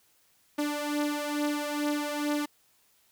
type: beating tone pair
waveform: sawtooth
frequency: 293.7 / 296 Hz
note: D4 / D4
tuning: 0 / +14 cents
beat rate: 2.3 Hz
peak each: -26 / -29 dBFS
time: 0.58-2.46 s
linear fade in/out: 10 ms
effects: white hiss -66 dBFS RMS until 3.11 s